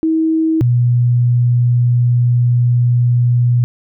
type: tone pair in turn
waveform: sine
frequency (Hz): 320.5 / 121.52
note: E4 / B2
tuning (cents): -49 / -28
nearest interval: octave + perfect fourth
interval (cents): 1679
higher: first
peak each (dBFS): -11 / -9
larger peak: second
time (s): 0.03-0.61 / 0.61-3.64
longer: second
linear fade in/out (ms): 0
effects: none